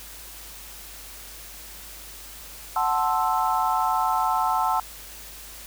sine chord, F# half-diminished seventh, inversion none, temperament equal, 740 / 880 / 1046.5 / 1318.5 Hz, F#5 / A5 / C6 / E6, 0 / 0 / 0 / 0 cents, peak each -26 / -24 / -27 / -27 dBFS, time 2.76-4.8 s, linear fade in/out 2 ms, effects added 50 Hz sine -47 dBFS peak until 5.66 s + white hiss -42 dBFS RMS until 5.66 s

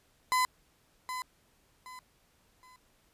35% pulse tone with echo, 1013 Hz, B5, 44 cents sharp, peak -23 dBFS, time 0.32-0.45 s, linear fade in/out 0 ms, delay 770 ms, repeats 3, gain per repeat -10 dB, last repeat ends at 2.76 s, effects pink hiss -68 dBFS RMS until 3.13 s + resampled to 32000 Hz

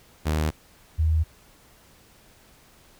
sawtooth / sine tone pair in turn, 77.4 / 79.39 Hz, D#2 / D#2, -9 / +35 cents, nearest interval unison, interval 44 cents, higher second, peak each -18 / -18 dBFS, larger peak neither, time 0.25-0.51 / 0.98-1.24 s, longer neither, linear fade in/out 20 ms, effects pink hiss -55 dBFS RMS until 2.99 s

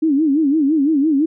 sine tone with vibrato, 295.9 Hz, D4, 13 cents sharp, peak -12 dBFS, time 0.02-1.26 s, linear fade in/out 10 ms, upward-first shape sine, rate 5.9 Hz, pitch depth 160 cents each way, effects none

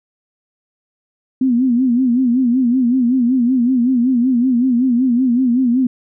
sine tone with vibrato, 248.8 Hz, B3, 13 cents sharp, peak -11 dBFS, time 1.41-5.87 s, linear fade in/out 5 ms, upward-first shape sine, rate 5.3 Hz, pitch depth 110 cents each way, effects none

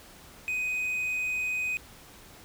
triangle tone, 2503 Hz, D#7, 10 cents sharp, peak -26 dBFS, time 0.48-1.77 s, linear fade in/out 0 ms, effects pink hiss -51 dBFS RMS until 2.44 s

